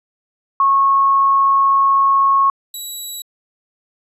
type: tone pair in turn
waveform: sine / 5% pulse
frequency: 1096 / 3906 Hz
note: C#6 / B7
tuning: -20 / -20 cents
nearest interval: octave + minor seventh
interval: 2200 cents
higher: second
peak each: -10 / -17 dBFS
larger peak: first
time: 0.6-2.5 / 2.74-3.22 s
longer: first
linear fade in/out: 2 ms
effects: resampled to 32000 Hz